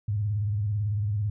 sine tone with vibrato, 103.83 Hz, G#2, in tune, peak -24 dBFS, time 0.08-1.3 s, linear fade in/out 5 ms, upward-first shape square, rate 18 Hz, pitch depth 78 cents each way, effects none

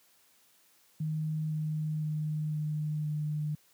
sine tone with pitch steps, 155.56 / 154.4 / 153.24 / 152.09 / 150.96 Hz, D#3 / D#3 / D#3 / D#3 / D3, 0 / -13 / -26 / -39 / +48 cents, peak -29 dBFS, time 1-3.55 s, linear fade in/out 5 ms, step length 510 ms, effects white hiss -65 dBFS RMS until 3.73 s + high-pass 100 Hz 12 dB/octave

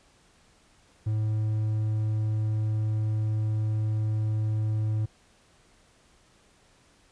triangle tone with hard clipping, 108 Hz, A2, 32 cents flat, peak -25 dBFS, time 1.06-5.06 s, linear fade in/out 10 ms, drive 6 dB, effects pink hiss -61 dBFS RMS until 7.11 s + resampled to 22050 Hz

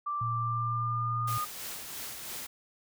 sine tone with pitch glide, 1174.7 to 1223.9 Hz, D6 to D#6, 0 to -29 cents, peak -30 dBFS, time 0.06-1.45 s, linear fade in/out 10 ms, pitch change +71 cents, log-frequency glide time 0.36-1.28 s
sine tone, 115.9 Hz, A#2, 10 cents flat, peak -32 dBFS, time 0.21-1.38 s, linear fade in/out 5 ms
white noise with tremolo, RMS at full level -39 dBFS, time 1.27-2.47 s, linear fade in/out 10 ms, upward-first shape sine, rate 3 Hz, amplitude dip 35%
effects none

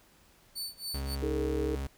sawtooth tone with tremolo, 4510 Hz, C#8, 29 cents sharp, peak -31 dBFS, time 0.55-1.16 s, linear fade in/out 20 ms, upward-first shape sine, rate 3.6 Hz, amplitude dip 95%
40% pulse tone, 68.4 Hz, C#2, 23 cents flat, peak -32 dBFS, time 0.94-1.87 s, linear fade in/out 5 ms
sine chord, D# suspended fourth, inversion none, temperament equal with one note detuned, 311.1 / 415.3 / 457.4 Hz, D#4 / G#4 / A#4, 0 / 0 / -33 cents, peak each -34 dBFS, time 1.22-1.76 s, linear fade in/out 10 ms
effects pink hiss -62 dBFS RMS until 1.97 s

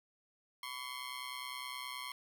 15% pulse ring-modulated tone, 1068 Hz, C6, 35 cents sharp, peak -32 dBFS, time 0.63-2.12 s, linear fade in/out 0 ms, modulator 64.8 Hz, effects none

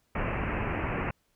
pink low-pass noise, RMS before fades -31 dBFS, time 0.15-1.11 s, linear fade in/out 5 ms, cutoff 2700 Hz, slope 96 dB/octave, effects pink hiss -72 dBFS RMS until 1.35 s

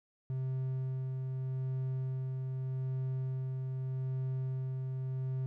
triangle tone with tremolo, 130.81 Hz, C3, in tune, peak -30 dBFS, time 0.3-5.46 s, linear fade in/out 0 ms, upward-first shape sine, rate 0.82 Hz, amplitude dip 25%, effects none

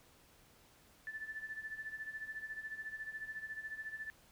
sine tone with tremolo, 1756 Hz, A6, 4 cents flat, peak -39 dBFS, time 1.07-4.1 s, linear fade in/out 0 ms, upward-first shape sine, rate 14 Hz, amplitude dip 75%, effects pink hiss -65 dBFS RMS until 4.31 s

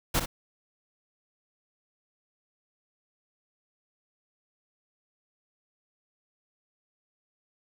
pink noise with echo, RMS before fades -25 dBFS, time 0.14-0.2 s, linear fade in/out 10 ms, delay 60 ms, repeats 1, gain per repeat -8 dB, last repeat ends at 0.26 s, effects none

